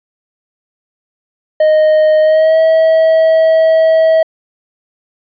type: tone with pitch glide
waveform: triangle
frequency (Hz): 620 to 643.7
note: D#5 to E5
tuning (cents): -6 to -41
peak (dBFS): -4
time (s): 1.6-4.23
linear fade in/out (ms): 5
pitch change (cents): +65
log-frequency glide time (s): 2.21-2.59
effects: resampled to 11025 Hz